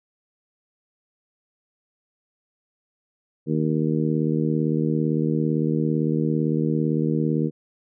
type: harmonic tone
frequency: 77.78 Hz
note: D#2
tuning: in tune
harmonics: 2 / 3 / 4 / 5 / 6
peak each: -23 / -25 / -26 / -30 / -30 dBFS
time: 3.46-7.51 s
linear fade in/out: 50 ms
effects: none